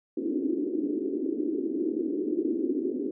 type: band-pass noise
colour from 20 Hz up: pink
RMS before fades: -29 dBFS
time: 0.17-3.11 s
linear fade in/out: 5 ms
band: 280 to 370 Hz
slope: 48 dB/octave
effects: none